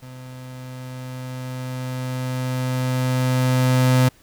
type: tone with level ramp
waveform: 35% pulse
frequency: 127.9 Hz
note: C3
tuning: 39 cents flat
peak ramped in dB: -35 to -11 dBFS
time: 0.02-4.09 s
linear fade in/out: 10 ms
effects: pink hiss -54 dBFS RMS until 4.22 s